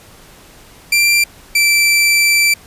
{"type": "tone pair in turn", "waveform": "sawtooth", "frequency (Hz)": [2362, 2336], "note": ["D7", "D7"], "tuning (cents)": [9, -10], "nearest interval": "unison", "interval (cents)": 19, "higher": "first", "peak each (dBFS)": -6, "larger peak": "neither", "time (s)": [[0.92, 1.24], [1.55, 2.54]], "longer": "second", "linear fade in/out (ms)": 5, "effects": ["pink hiss -42 dBFS RMS until 2.66 s", "resampled to 32000 Hz"]}